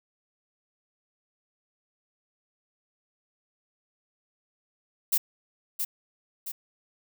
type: noise with echo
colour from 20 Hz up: violet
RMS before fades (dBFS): -23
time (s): 5.12-5.18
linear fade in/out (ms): 10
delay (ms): 670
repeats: 2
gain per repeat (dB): -6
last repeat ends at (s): 6.52
effects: none